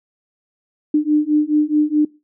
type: beating tone pair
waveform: sine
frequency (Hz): 298.6 / 303.3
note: D4 / D#4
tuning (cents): +29 / -44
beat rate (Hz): 4.7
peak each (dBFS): -16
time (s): 0.94-2.05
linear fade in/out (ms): 5
effects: noise-tail reverb RT60 0.3 s tail -23 dB re dry